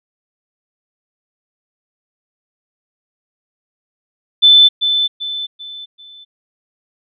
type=tone with echo; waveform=sine; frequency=3520 Hz; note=A7; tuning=in tune; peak=-4 dBFS; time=4.42-4.69 s; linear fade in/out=20 ms; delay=390 ms; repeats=4; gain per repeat=-8 dB; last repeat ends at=6.25 s; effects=none